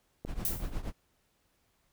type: click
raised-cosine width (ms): 2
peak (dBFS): -25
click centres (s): 0.25
type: noise with tremolo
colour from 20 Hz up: brown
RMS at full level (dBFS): -32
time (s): 0.26-0.93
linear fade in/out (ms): 50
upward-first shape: triangle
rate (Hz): 8.4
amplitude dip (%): 85
type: noise with exponential decay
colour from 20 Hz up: violet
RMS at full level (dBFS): -28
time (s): 0.45-0.74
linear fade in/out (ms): 1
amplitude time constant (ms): 62
effects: pink hiss -73 dBFS RMS until 1.92 s